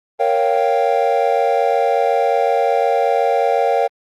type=chord; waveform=triangle; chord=G half-diminished seventh; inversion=first; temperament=equal; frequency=466.2 / 554.4 / 698.5 / 784 Hz; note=Bb4 / Db5 / F5 / G5; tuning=0 / 0 / 0 / 0 cents; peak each=-17 dBFS; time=0.19-3.88 s; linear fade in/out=20 ms; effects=Opus 32 kbps